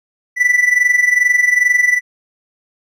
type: tone with amplitude modulation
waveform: triangle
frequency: 1975.5 Hz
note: B6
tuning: in tune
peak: -5 dBFS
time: 0.36-2.01 s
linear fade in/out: 50 ms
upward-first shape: sine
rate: 22.4 Hz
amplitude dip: 75%
effects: none